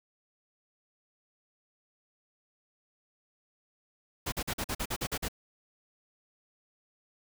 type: noise bursts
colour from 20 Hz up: pink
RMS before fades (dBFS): -33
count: 10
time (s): 4.26-5.285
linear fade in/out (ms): 10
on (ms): 62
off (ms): 45
effects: none